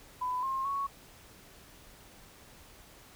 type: tone with pitch steps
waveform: sine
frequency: 1001 / 1066 / 1110 Hz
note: B5 / C6 / C#6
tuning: +23 / +32 / +2 cents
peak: -30 dBFS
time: 0.21-0.87 s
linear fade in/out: 10 ms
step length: 220 ms
effects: pink hiss -55 dBFS RMS until 3.15 s